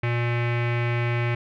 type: tone with low-pass filter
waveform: square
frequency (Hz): 119.2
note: A#2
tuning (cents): +39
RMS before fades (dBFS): -24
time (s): 0.03-1.35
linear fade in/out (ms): 5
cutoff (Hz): 2300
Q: 4
effects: none